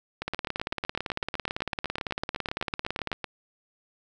two click trains, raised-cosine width 0.3 ms, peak -15 / -13 dBFS, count 25 / 52, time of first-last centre 0.22-3.243 / 0.28-3.129 s, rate 7.94 / 17.9 Hz, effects none

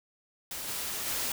white noise with level steps, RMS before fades -38 / -35 / -32 dBFS, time 0.51-1.32 s, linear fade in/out 2 ms, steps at 0.67 / 1.06 s, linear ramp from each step 20 ms, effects none

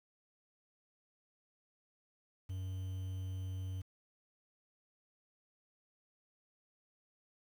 triangle tone with quantisation, 93.7 Hz, F#2, 22 cents sharp, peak -36 dBFS, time 2.49-3.82 s, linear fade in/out 10 ms, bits 10, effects none

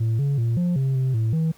sine tone with pitch steps, 112.6 / 140.7 / 115.9 / 176.2 / 134 / 130.7 / 111.7 / 161 Hz, A2 / C#3 / A#2 / F3 / C3 / C3 / A2 / E3, +40 / +26 / -10 / +16 / +42 / -1 / +27 / -41 cents, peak -16 dBFS, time 0-1.52 s, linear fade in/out 10 ms, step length 190 ms, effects tanh soft clip ceiling -18 dBFS + pink hiss -54 dBFS RMS until 1.57 s

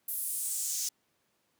pink noise with high-pass filter sweep, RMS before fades -34 dBFS, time 0.08-0.89 s, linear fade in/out 5 ms, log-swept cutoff 12000 to 5900 Hz, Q 2.6, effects pink hiss -74 dBFS RMS until 1.59 s + high-pass 150 Hz 12 dB/octave

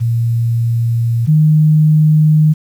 sine tone pair in turn, 116.54 / 154.09 Hz, A#2 / D#3, 0 / -16 cents, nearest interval perfect fourth, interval 484 cents, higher second, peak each -11 / -6 dBFS, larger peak second, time 0-1.27 / 1.27-2.54 s, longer neither, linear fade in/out 20 ms, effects 7-bit

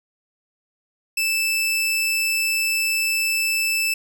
sawtooth tone, 2637 Hz, E7, in tune, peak -16 dBFS, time 1.17-3.94 s, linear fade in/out 5 ms, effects none

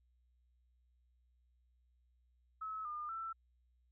sine tone with pitch steps, 1292 / 1210 / 1333 Hz, E6 / D#6 / E6, -35 / -49 / +19 cents, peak -40 dBFS, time 2.61-3.33 s, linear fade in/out 10 ms, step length 240 ms, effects added 61 Hz sine -70 dBFS peak until 3.91 s

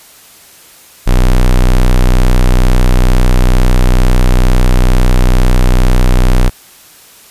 square tone, 31.1 Hz, B0, 13 cents sharp, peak -5 dBFS, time 1.06-6.5 s, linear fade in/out 20 ms, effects white hiss -39 dBFS RMS until 7.3 s + resampled to 32000 Hz

